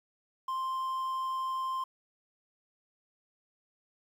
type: tone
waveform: triangle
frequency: 1048 Hz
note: C6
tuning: 2 cents sharp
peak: -29 dBFS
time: 0.48-1.84 s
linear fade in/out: 5 ms
effects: 10-bit